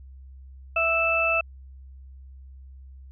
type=harmonic tone; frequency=659.3 Hz; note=E5; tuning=in tune; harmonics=1 / 2 / 4; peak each=-26 / -27 / -22 dBFS; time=0.76-1.41 s; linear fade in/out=5 ms; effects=added 66 Hz sine -42 dBFS peak until 3.11 s